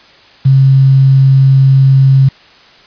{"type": "tone with quantisation", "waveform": "sine", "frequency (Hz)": 134.6, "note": "C3", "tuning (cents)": 49, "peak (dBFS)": -3, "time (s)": [0.45, 2.29], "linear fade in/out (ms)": 10, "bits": 5, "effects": ["white hiss -41 dBFS RMS until 2.86 s", "resampled to 11025 Hz"]}